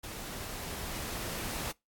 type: noise with level ramp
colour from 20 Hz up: pink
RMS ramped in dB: -42 to -36 dBFS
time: 0.03-1.72 s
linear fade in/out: 10 ms
effects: noise-tail reverb RT60 0.2 s tail -24 dB re dry + AAC 64 kbps